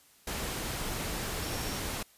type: tone in noise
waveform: sine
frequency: 5520 Hz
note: F8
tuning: 21 cents flat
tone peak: -46 dBFS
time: 1.42-1.79 s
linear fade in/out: 5 ms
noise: pink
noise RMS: -35 dBFS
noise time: 0.27-2.03 s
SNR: -14 dB
effects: white hiss -61 dBFS RMS until 2.17 s + resampled to 32000 Hz